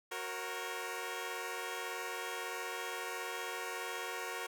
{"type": "chord", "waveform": "10% pulse", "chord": "F# major", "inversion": "none", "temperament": "equal with one note detuned", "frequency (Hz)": [370, 466.2, 544.2], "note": ["F#4", "A#4", "C#5"], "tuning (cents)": [0, 0, -32], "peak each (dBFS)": [-35, -33, -38], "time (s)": [0.11, 4.47], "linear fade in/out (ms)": 10, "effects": []}